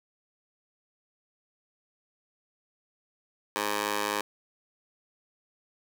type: tone with high-pass filter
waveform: 15% pulse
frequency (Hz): 103.83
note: G#2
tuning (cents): 0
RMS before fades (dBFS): -30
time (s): 3.56-4.21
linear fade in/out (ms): 0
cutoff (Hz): 660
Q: 1
effects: none